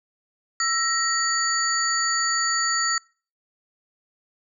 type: tone cluster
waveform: sine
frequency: 1328 / 1882 / 4567 / 6910 Hz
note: E6 / A#6 / D8 / A8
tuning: +12 / +16 / -49 / -32 cents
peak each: -26 dBFS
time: 0.6-2.98 s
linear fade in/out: 2 ms
effects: noise-tail reverb RT60 0.4 s tail -26 dB re dry